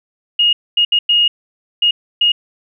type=tone bursts at uneven times; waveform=sine; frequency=2864 Hz; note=F7; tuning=43 cents sharp; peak=-9 dBFS; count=6; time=0.39-0.53 / 0.77-0.85 / 0.92-0.99 / 1.09-1.28 / 1.82-1.91 / 2.21-2.32 s; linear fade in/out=5 ms; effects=none